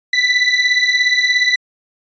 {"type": "beating tone pair", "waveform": "30% pulse", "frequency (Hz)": [1975.5, 1992.5], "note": ["B6", "B6"], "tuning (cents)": [0, 15], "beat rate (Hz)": 17, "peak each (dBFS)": -12, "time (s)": [0.13, 1.56], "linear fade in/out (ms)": 5, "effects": ["resampled to 16000 Hz"]}